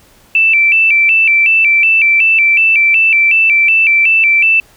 sine tone with vibrato, 2489 Hz, D#7, in tune, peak -6 dBFS, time 0.35-4.6 s, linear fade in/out 2 ms, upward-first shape square, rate 2.7 Hz, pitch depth 110 cents each way, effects pink hiss -46 dBFS RMS until 4.76 s

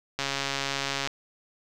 click train, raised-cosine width 0.2 ms, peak -11 dBFS, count 123, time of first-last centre 0.19-1.074 s, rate 138 Hz, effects none

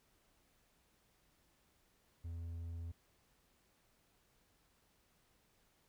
triangle tone, 84 Hz, E2, 33 cents sharp, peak -40 dBFS, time 2.24-2.92 s, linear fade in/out 10 ms, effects pink hiss -74 dBFS RMS until 5.88 s

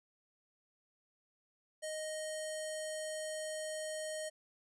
square tone with low-pass filter, 622.3 Hz, D#5, in tune, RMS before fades -41 dBFS, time 1.82-4.3 s, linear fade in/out 20 ms, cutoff 8800 Hz, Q 4.5, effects none

